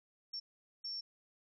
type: tone bursts at uneven times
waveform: sine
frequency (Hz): 5450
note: F8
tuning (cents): -43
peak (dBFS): -39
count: 2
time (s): 0.33-0.4 / 0.84-1.01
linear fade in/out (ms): 10
effects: none